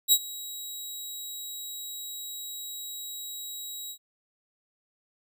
15% pulse tone with ADSR envelope, 3850 Hz, B7, 45 cents flat, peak -8 dBFS, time 0.08-3.98 s, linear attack 43 ms, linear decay 57 ms, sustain -21 dB, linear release 76 ms, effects none

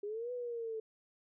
sine linear two-way sweep, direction up then down, 401.4 to 497.6 to 436.8 Hz, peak -37 dBFS, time 0.03-0.8 s, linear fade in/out 5 ms, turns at 0.32 s, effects none

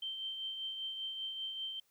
sine tone with tremolo, 3124 Hz, G7, 7 cents flat, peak -36 dBFS, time 0.02-1.8 s, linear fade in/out 5 ms, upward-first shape triangle, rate 5.1 Hz, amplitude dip 45%, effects white hiss -74 dBFS RMS until 1.9 s

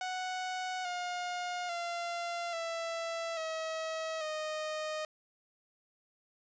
sawtooth tone with pitch steps, 740 / 714 / 688.9 / 664.6 / 641.2 / 618.7 Hz, F#5 / F5 / F5 / E5 / E5 / D#5, 0 / +38 / -24 / +14 / -48 / -10 cents, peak -31 dBFS, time 0.01-5.05 s, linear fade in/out 2 ms, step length 840 ms, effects resampled to 16000 Hz + 11-bit

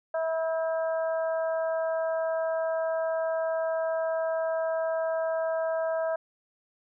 harmonic tone with a mistuned harmonic, 324.6 Hz, E4, 27 cents flat, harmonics 2 / 3 / 4 / 5, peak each -26 / -38 / -40 / -40 dBFS, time 0.14-6.16 s, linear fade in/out 5 ms, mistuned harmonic 5, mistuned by -25 cents, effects none

